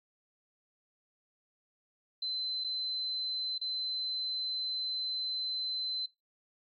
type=tone with dropouts; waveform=sine; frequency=4060 Hz; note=B7; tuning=47 cents sharp; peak=-32 dBFS; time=2.22-6.06 s; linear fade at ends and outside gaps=5 ms; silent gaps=2.64-2.644 / 3.581-3.613 s; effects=noise-tail reverb RT60 0.2 s tail -20 dB re dry + MP3 32 kbps